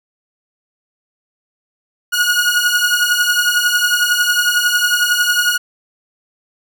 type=beating tone pair; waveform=sawtooth; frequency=1442 / 1453 Hz; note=F#6 / F#6; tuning=-45 / -32 cents; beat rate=11 Hz; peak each=-12 dBFS; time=2.12-5.58 s; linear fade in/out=20 ms; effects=none